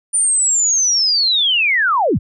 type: linear sweep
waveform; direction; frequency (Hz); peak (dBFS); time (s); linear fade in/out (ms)
sine; down; 9240 to 40; -12; 0.13-2.19; 20
effects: none